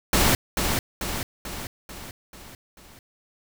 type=noise with echo; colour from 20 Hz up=pink; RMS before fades=-19 dBFS; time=0.13-0.35 s; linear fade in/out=2 ms; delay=440 ms; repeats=6; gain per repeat=-5 dB; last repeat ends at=2.99 s; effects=none